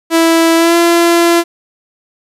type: tone with pitch glide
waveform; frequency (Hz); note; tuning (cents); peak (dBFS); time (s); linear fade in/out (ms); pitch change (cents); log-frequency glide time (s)
sawtooth; 329.6 to 340.4; E4 to F4; 0 to -44; -3; 0.1-1.44; 50; +56; 0.56-0.76
effects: resampled to 32000 Hz + 7-bit